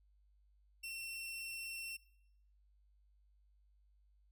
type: tone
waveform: sawtooth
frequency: 2708 Hz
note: E7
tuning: 46 cents sharp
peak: -40 dBFS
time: 0.83-1.97 s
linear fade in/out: 10 ms
effects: noise-tail reverb RT60 0.8 s tail -21 dB re dry + added 50 Hz sine -67 dBFS peak until 4.31 s